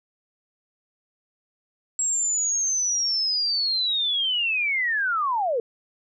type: linear sweep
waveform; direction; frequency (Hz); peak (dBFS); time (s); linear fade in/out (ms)
sine; down; 7680 to 440; -21; 1.99-5.6; 2
effects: none